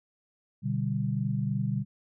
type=chord; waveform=sine; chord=G major; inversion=first; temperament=equal; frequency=123.47 / 146.83 / 196 Hz; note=B2 / D3 / G3; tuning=0 / 0 / 0 cents; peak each=-30 / -31 / -31 dBFS; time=0.62-1.85 s; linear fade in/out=50 ms; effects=none